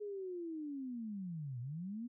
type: linear two-way sweep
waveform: sine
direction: down then up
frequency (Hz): 422.2 to 116.54 to 246.9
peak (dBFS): -40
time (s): 0-2.08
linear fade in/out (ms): 20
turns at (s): 1.6
effects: none